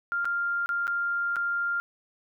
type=tone with dropouts; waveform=sine; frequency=1396.9 Hz; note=F6; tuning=in tune; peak=-25 dBFS; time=0.12-1.8 s; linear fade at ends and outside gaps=0 ms; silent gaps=0.246-0.254 / 0.66-0.691 / 0.87-0.878 / 1.359-1.366 s; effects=none